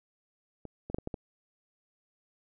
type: clicks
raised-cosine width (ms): 2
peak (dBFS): -28 / -26 / -16 / -23 / -21 / -22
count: 6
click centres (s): 0.653 / 0.9 / 0.945 / 0.985 / 1.074 / 1.142
effects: none